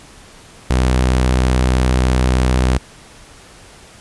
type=tone; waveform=sawtooth; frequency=63.2 Hz; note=B1; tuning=41 cents sharp; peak=-8 dBFS; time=0.7-2.78 s; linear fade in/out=5 ms; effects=pink hiss -42 dBFS RMS until 4 s + resampled to 24000 Hz